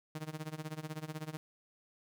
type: tone with tremolo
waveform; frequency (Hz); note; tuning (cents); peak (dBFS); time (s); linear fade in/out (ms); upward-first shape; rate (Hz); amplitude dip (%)
sawtooth; 155.56; D#3; 0; -33; 0.15-1.37; 0; sine; 16; 90
effects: none